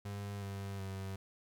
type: tone with pitch steps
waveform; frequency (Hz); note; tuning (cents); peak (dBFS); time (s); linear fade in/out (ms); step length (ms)
35% pulse; 100.9 / 98.6 / 96.34; G#2 / G2 / G2; -49 / +11 / -30; -38; 0.05-1.16; 5; 370
effects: 13-bit